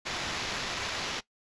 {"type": "noise with sample-and-hold", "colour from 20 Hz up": "blue", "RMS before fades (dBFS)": -34, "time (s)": [0.05, 1.21], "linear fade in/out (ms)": 20, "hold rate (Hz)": 8820, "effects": ["noise-tail reverb RT60 0.1 s tail -18 dB re dry", "resampled to 22050 Hz"]}